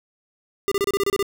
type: tone bursts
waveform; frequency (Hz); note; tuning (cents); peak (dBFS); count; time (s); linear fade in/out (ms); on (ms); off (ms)
square; 400; G4; +35; -19; 9; 0.68-1.227; 0; 35; 29
effects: none